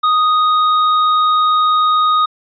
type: tone with tanh clipping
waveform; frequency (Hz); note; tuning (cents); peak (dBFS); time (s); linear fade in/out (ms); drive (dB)
sine; 1244.5; D#6; 0; -12; 0.03-2.26; 10; 12
effects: resampled to 11025 Hz